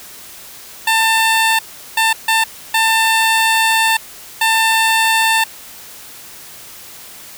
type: tone bursts at uneven times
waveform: 15% pulse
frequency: 894 Hz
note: A5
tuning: 27 cents sharp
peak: -5 dBFS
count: 5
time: 0.87-1.59 / 1.97-2.13 / 2.28-2.44 / 2.74-3.97 / 4.41-5.44 s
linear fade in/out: 5 ms
effects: white hiss -36 dBFS RMS until 7.37 s